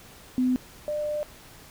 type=tone pair in turn; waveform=sine; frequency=253.4 / 598 Hz; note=B3 / D5; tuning=+45 / +31 cents; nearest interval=octave + minor third; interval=1486 cents; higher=second; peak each=-20 / -26 dBFS; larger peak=first; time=0.38-0.56 / 0.88-1.23 s; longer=second; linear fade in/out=0 ms; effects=pink hiss -49 dBFS RMS until 1.7 s